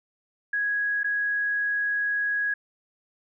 sine tone with dropouts, 1661.2 Hz, G#6, in tune, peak -23 dBFS, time 0.53-2.54 s, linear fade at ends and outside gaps 5 ms, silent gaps 1.033-1.043 s, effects none

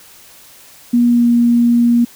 sine tone with pitch glide, 240 to 237.5 Hz, B3 to A#3, -49 to +33 cents, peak -8 dBFS, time 0.93-2.05 s, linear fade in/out 10 ms, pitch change -18 cents, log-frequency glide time 1.06-1.28 s, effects white hiss -42 dBFS RMS until 2.15 s

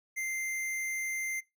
square tone, 2088 Hz, C7, 4 cents flat, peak -33 dBFS, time 0.16-1.41 s, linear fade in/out 20 ms, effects noise-tail reverb RT60 0.2 s tail -19 dB re dry

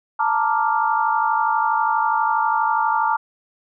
sine chord, Bb major seventh, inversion third, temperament equal, 880 / 932.3 / 1174.7 / 1396.9 Hz, A5 / Bb5 / D6 / F6, 0 / 0 / 0 / 0 cents, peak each -20 / -22 / -23 / -25 dBFS, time 0.19-3.17 s, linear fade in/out 10 ms, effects none

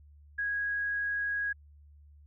sine tone, 1652 Hz, G#6, 10 cents flat, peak -29 dBFS, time 0.38-1.53 s, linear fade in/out 10 ms, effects added 73 Hz sine -53 dBFS peak until 2.26 s

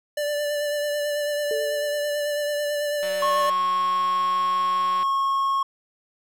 square tone with vibrato, 587.3 Hz, D5, in tune, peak -24 dBFS, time 0.17-3.5 s, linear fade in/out 5 ms, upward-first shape sine, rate 9.1 Hz, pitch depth 19 cents each way
sine tone with exponential decay, 440 Hz, A4, in tune, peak -24 dBFS, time 1.51-2.34 s, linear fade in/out 1 ms, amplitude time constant 180 ms
click train, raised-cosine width 0.3 ms, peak -22 dBFS, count 373, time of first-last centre 3.03-5.03 s, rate 186 Hz
triangle tone, 1091 Hz, C#6, 28 cents flat, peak -18 dBFS, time 3.22-5.63 s, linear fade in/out 5 ms
effects none

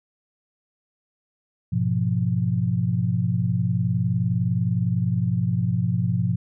sine chord, F diminished, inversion first, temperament equal, 103.83 / 123.47 / 174.61 Hz, Ab2 / Cb3 / F3, 0 / 0 / 0 cents, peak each -25 / -23 / -24 dBFS, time 1.72-6.36 s, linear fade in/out 10 ms, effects none

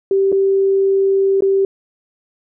sine tone with dropouts, 389.6 Hz, G4, 11 cents flat, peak -11 dBFS, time 0.11-1.65 s, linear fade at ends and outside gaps 2 ms, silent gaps 0.319-0.325 / 1.407-1.422 s, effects none

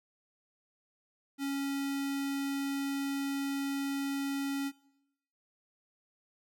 square tone with notch filter, 277.2 Hz, C#4, in tune, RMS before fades -34 dBFS, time 1.38-4.72 s, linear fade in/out 50 ms, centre 670 Hz, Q 1.4, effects noise-tail reverb RT60 0.8 s tail -21 dB re dry

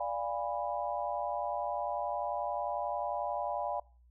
sine chord, D diminished seventh, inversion none, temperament equal with one note detuned, 587.3 / 698.5 / 818.7 / 987.8 Hz, D5 / F5 / Ab5 / Cb6, 0 / 0 / -25 / 0 cents, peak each -37 / -37 / -37 / -39 dBFS, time 0-3.8 s, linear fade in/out 5 ms, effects noise-tail reverb RT60 0.4 s tail -24 dB re dry + added 60 Hz sine -59 dBFS peak until 4.1 s

